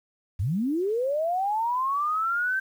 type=linear sweep; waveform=sine; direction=up; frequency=77.1 to 1568 Hz; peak=-23 dBFS; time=0.39-2.6 s; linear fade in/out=10 ms; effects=9-bit